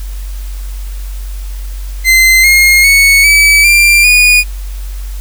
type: tone with pitch steps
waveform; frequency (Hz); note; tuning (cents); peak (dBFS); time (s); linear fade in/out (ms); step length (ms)
40% pulse; 2067 / 2140 / 2215 / 2293 / 2374 / 2458; C7 / C7 / C#7 / D7 / D7 / D#7; -22 / +38 / -2 / -42 / +18 / -22; -3; 2.04-4.44; 50; 400
effects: added 47 Hz sine -18 dBFS peak until 5.2 s + white hiss -36 dBFS RMS until 5.2 s